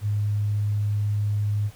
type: tone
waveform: sine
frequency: 103.83 Hz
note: G#2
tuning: in tune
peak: -21 dBFS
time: 0.01-1.71 s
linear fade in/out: 50 ms
effects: pink hiss -51 dBFS RMS until 1.75 s